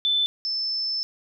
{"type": "tone pair in turn", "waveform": "sine", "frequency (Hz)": [3520, 5274], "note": ["A7", "E8"], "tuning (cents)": [0, 0], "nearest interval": "perfect fifth", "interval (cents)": 700, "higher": "second", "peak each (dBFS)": [-19, -24], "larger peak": "first", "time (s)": [[0.05, 0.26], [0.45, 1.03]], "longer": "second", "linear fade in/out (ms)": 0, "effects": []}